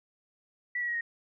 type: tone with pitch steps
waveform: sine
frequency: 1957 / 1926.7 / 1896.9 / 1867.5 Hz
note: B6 / B6 / A#6 / A#6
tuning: -16 / -43 / +30 / +3 cents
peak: -29 dBFS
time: 0.75-1.01 s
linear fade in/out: 5 ms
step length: 65 ms
effects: none